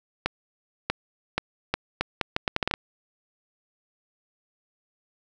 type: accelerating click train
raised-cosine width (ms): 0.3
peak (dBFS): -7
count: 13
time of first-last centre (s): 0.26-2.739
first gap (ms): 640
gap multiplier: 0.75
effects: none